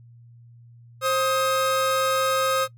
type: tone pair together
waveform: 45% pulse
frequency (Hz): 529.3 / 1259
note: C5 / D#6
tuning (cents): +20 / +20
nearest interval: octave + minor third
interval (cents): 1500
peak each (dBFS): -23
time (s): 1.01-2.68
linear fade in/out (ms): 50
effects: noise-tail reverb RT60 0.1 s tail -19 dB re dry + added 118 Hz sine -46 dBFS peak until 2.77 s